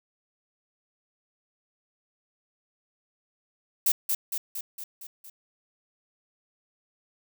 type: noise with echo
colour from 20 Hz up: violet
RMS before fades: -22 dBFS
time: 3.86-3.92 s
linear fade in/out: 5 ms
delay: 230 ms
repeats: 6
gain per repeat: -4 dB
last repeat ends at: 5.3 s
effects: none